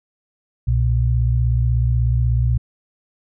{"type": "tone pair together", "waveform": "sine", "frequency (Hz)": [63.51, 119.9], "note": ["B1", "A#2"], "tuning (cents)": [49, 49], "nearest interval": "major seventh", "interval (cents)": 1100, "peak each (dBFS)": -17, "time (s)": [0.67, 2.58], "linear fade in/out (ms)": 10, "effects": []}